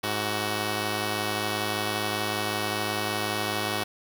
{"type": "tone pair together", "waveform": "5% pulse", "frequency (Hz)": [105.2, 374.1], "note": ["G#2", "F#4"], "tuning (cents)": [23, 19], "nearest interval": "octave + minor seventh", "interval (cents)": 2196, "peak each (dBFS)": [-18, -18], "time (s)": [0.03, 3.84], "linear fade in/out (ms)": 10, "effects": []}